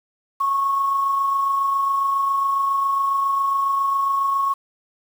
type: tone with amplitude modulation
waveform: sine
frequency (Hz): 1100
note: C#6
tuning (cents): -14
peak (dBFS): -16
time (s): 0.4-4.54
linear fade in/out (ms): 10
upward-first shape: sine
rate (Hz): 27.3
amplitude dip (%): 30
effects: 7-bit